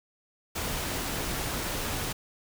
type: noise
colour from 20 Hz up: pink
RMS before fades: -32 dBFS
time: 0.55-2.13 s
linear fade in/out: 10 ms
effects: none